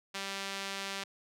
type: tone with band-pass filter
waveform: sawtooth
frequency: 196 Hz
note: G3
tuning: in tune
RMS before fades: -39 dBFS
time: 0.14-1.04 s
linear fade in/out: 10 ms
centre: 3600 Hz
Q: 0.74
effects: none